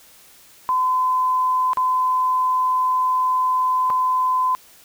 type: tone with dropouts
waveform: sine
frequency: 1019 Hz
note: C6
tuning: 46 cents flat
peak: -16 dBFS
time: 0.69-4.55 s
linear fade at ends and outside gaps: 0 ms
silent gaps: 1.733-1.772 / 3.9-3.903 s
effects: white hiss -49 dBFS RMS until 4.84 s